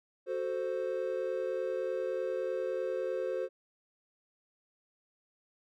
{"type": "chord", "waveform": "triangle", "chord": "F# diminished", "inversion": "none", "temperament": "equal", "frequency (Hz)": [370, 440, 523.3], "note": ["F#4", "A4", "C5"], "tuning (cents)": [0, 0, 0], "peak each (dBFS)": [-35, -36, -32], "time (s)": [0.26, 3.49], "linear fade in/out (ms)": 50, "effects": []}